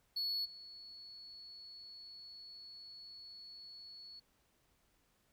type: tone with level steps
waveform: sine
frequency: 4396 Hz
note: C#8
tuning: 15 cents flat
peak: -32 / -50 dBFS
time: 0.16-4.2 s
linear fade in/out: 10 ms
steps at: 0.44 s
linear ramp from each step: 20 ms
effects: tanh soft clip ceiling -34 dBFS + pink hiss -75 dBFS RMS until 5.32 s